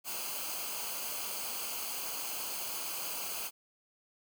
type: noise with comb filter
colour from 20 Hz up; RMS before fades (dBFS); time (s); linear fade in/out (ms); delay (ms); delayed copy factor
white; -38; 0.04-3.51; 50; 0.54; -0.7
effects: none